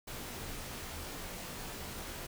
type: noise with comb filter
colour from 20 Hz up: pink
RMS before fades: -43 dBFS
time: 0.07-2.27 s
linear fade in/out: 10 ms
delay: 19 ms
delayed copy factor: -0.75
effects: none